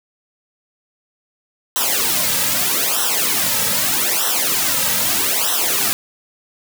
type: noise with flanger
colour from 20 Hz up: white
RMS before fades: -18 dBFS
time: 1.76-5.93 s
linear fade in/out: 0 ms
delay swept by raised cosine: 0.43 to 2.83 ms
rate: 0.8 Hz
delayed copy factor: -0.95
effects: none